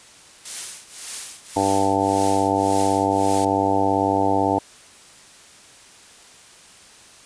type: noise with tremolo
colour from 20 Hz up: blue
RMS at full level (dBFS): -26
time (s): 0.45-3.45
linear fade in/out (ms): 5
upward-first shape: triangle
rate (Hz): 1.8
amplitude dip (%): 95
type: harmonic tone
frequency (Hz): 98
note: G2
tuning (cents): 0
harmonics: 1 / 2 / 3 / 4 / 5 / 6 / 7 / 8 / 9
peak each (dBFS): -30 / -32 / -23 / -28 / -26 / -30 / -25 / -24 / -23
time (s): 1.56-4.59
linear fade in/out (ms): 5
effects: white hiss -47 dBFS RMS until 7.25 s + resampled to 22050 Hz